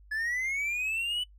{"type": "linear sweep", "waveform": "triangle", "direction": "up", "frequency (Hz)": [1700, 2990], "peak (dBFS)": -27, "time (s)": [0.11, 1.24], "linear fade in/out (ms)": 10, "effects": ["noise-tail reverb RT60 0.1 s tail -22 dB re dry", "added 50 Hz sine -52 dBFS peak until 1.38 s"]}